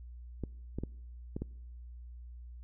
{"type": "clicks", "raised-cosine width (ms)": 3, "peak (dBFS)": -23, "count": 5, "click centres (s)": [0.437, 0.786, 0.836, 1.365, 1.42], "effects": ["noise-tail reverb RT60 1.0 s tail -25 dB re dry", "added 60 Hz sine -45 dBFS peak until 2.63 s"]}